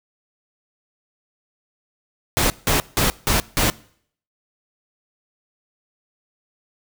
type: noise bursts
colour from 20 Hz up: pink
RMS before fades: -18 dBFS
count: 5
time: 2.37-3.7 s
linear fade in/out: 0 ms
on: 130 ms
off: 170 ms
effects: noise-tail reverb RT60 0.6 s tail -22 dB re dry